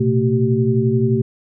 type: tone cluster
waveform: sine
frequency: 117.3 / 128.8 / 225.4 / 383.9 Hz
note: A#2 / C3 / A3 / G4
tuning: +11 / -27 / +42 / -36 cents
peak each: -19 dBFS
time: 0-1.22 s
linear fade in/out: 10 ms
effects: none